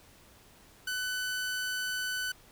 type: tone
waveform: sawtooth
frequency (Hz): 1500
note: F#6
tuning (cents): +23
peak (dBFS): -28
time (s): 0.87-2.32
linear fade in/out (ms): 5
effects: pink hiss -58 dBFS RMS until 2.51 s